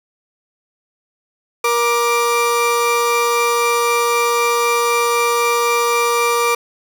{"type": "tone pair together", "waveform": "30% pulse", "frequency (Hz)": [473.3, 1181.3], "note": ["A#4", "D6"], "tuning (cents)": [26, 10], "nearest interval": "octave + major third", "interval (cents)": 1584, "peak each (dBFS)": [-14, -14], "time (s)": [1.64, 6.55], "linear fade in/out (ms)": 5, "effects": []}